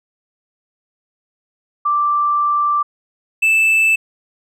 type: tone pair in turn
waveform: sine / triangle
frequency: 1174.7 / 2637 Hz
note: D6 / E7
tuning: 0 / 0 cents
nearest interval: octave + major second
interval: 1400 cents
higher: second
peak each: -13 / -9 dBFS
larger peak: second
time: 1.85-2.83 / 3.42-3.96 s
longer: first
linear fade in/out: 10 ms
effects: none